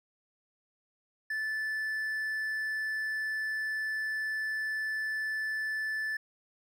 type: tone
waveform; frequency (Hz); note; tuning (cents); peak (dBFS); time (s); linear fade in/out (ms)
triangle; 1749; A6; -11; -29; 1.3-6.17; 5
effects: none